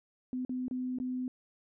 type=tone with dropouts; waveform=sine; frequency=253.5 Hz; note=B3; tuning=45 cents sharp; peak=-32 dBFS; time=0.33-1.28 s; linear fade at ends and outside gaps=1 ms; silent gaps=0.45-0.494 / 0.682-0.711 / 0.986-1 s; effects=none